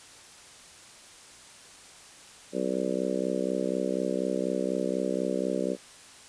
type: harmonic tone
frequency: 64.1 Hz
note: C2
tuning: 35 cents flat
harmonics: 3 / 4 / 5 / 6 / 7 / 8 / 9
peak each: -34 / -34 / -34 / -34 / -34 / -34 / -34 dBFS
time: 2.52-5.77 s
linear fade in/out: 50 ms
effects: white hiss -50 dBFS RMS until 6.28 s + resampled to 22050 Hz